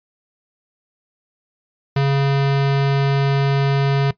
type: tone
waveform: square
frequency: 138.59 Hz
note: C#3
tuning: in tune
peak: -15 dBFS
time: 1.96-4.11 s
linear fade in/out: 5 ms
effects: noise-tail reverb RT60 0.1 s tail -18 dB re dry + resampled to 11025 Hz